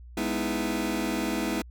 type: chord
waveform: sawtooth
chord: E major seventh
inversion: first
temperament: just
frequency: 206 / 247.2 / 309 / 329.6 Hz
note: G#3 / B3 / D#4 / E4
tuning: -14 / +2 / -12 / 0 cents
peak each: -28 dBFS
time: 0.17-1.62 s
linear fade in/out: 5 ms
effects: added 60 Hz sine -43 dBFS peak until 1.7 s